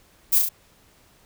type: noise with echo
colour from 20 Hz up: violet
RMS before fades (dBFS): -18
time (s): 0.32-0.39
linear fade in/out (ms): 10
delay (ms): 34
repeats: 3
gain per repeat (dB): -3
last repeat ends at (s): 0.492
effects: pink hiss -57 dBFS RMS until 1.25 s